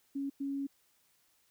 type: tone bursts at uneven times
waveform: sine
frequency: 277.2 Hz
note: C#4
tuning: in tune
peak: -33 dBFS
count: 2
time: 0.15-0.3 / 0.4-0.67 s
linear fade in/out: 10 ms
effects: white hiss -71 dBFS RMS until 1.5 s